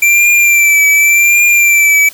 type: tone with vibrato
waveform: square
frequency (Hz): 2349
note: D7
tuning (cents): 0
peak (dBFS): -6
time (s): 0.02-2.09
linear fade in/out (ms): 5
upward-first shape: triangle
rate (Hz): 0.88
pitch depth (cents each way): 46
effects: white hiss -35 dBFS RMS until 2.13 s